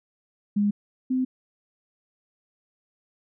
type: tone pair in turn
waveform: sine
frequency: 205.1 / 257.3 Hz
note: G#3 / C4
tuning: -21 / -29 cents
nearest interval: major third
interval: 392 cents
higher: second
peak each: -19 / -21 dBFS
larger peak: first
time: 0.56-0.71 / 1.1-1.25 s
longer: neither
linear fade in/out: 10 ms
effects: none